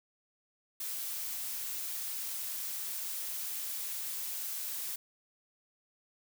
blue noise, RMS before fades -38 dBFS, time 0.8-4.96 s, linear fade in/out 5 ms, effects none

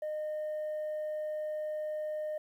sine tone, 612 Hz, D#5, 29 cents flat, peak -31 dBFS, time 0.02-2.38 s, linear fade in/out 5 ms, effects tanh soft clip ceiling -32 dBFS + 11-bit

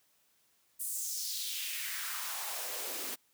white noise with high-pass filter sweep, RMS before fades -38 dBFS, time 0.79-3.16 s, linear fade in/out 20 ms, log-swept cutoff 10000 to 260 Hz, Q 2.4, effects white hiss -71 dBFS RMS until 3.33 s + high-pass 60 Hz 12 dB/octave

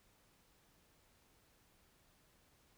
silence, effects pink hiss -71 dBFS RMS until 2.77 s

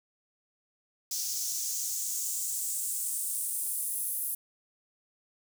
white noise with high-pass filter sweep, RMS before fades -33 dBFS, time 1.11-4.35 s, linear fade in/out 5 ms, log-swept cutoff 5600 to 11000 Hz, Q 2.9, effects none

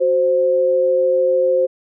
sine tone pair together, 370 / 523.3 Hz, F#4 / C5, 0 / 0 cents, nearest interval tritone, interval 600 cents, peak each -21 / -13 dBFS, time 0-1.67 s, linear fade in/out 20 ms, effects none

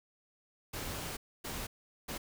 pink noise bursts at uneven times, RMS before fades -40 dBFS, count 3, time 0.73-1.17 / 1.44-1.67 / 2.08-2.18 s, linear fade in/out 10 ms, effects none

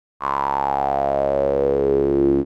sawtooth tone with band-pass filter sweep, 69.3 Hz, C#2, in tune, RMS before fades -19 dBFS, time 0.2-2.45 s, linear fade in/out 50 ms, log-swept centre 1100 to 310 Hz, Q 8.4, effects none

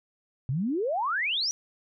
sine exponential sweep, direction up, 120.6 to 5990 Hz, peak -25 dBFS, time 0.49-1.51 s, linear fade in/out 0 ms, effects none

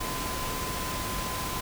sine tone in noise, 1024 Hz, C6, 38 cents flat, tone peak -36 dBFS, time 0-1.61 s, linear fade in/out 10 ms, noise pink, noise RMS -33 dBFS, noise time 0-1.61 s, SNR -6 dB, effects none

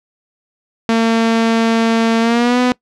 sawtooth tone with pitch glide, 227.3 to 249.3 Hz, A#3 to B3, -43 to +16 cents, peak -7 dBFS, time 0.89-2.72 s, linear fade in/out 0 ms, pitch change +159 cents, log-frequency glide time 2.2-2.6 s, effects noise-tail reverb RT60 0.1 s tail -22 dB re dry + low-pass 5000 Hz 12 dB/octave

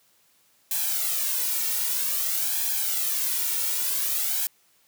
blue noise with flanger, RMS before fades -26 dBFS, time 0.71-4.47 s, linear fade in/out 2 ms, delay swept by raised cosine 1.2 to 2.18 ms, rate 0.52 Hz, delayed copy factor +0.75, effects white hiss -63 dBFS RMS until 4.87 s + high-pass 80 Hz 12 dB/octave

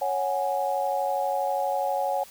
sine chord, C# suspended fourth, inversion none, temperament just, 554.4 / 739.2 / 831.5 Hz, C#5 / F#5 / G#5, 0 / -2 / +2 cents, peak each -28 dBFS, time 0.01-2.24 s, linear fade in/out 10 ms, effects white hiss -49 dBFS RMS until 2.3 s

